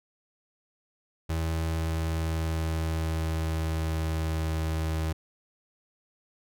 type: tone with pitch glide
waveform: 35% pulse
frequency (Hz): 81.1 to 79.8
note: E2 to D#2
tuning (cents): -28 to +44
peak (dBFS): -25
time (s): 1.29-5.13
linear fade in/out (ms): 10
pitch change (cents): -28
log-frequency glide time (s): 1.61-4.72
effects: none